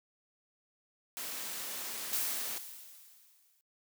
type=noise; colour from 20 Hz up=white; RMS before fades=-40 dBFS; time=1.17-2.58 s; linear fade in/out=0 ms
type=noise with exponential decay; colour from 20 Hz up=blue; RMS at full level=-32 dBFS; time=2.13-3.61 s; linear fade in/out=0 ms; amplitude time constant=320 ms
effects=noise-tail reverb RT60 0.1 s tail -24 dB re dry + high-pass 200 Hz 12 dB/octave